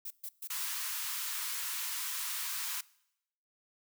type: noise bursts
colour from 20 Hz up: violet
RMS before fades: -41 dBFS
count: 4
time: 0.05-0.66 s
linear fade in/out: 5 ms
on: 55 ms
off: 130 ms
type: high-pass noise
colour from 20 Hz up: white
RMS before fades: -37 dBFS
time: 0.5-2.81 s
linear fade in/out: 5 ms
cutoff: 900 Hz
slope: 96 dB/octave
effects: noise-tail reverb RT60 0.8 s tail -22 dB re dry